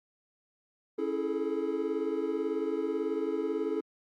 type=chord; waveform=triangle; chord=A major seventh; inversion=first; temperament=equal with one note detuned; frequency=277.2 / 329.6 / 421.8 / 440 Hz; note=C#4 / E4 / G#4 / A4; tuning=0 / 0 / +27 / 0 cents; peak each=-35 / -32 / -31 / -34 dBFS; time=0.98-3.81 s; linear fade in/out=10 ms; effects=Opus 48 kbps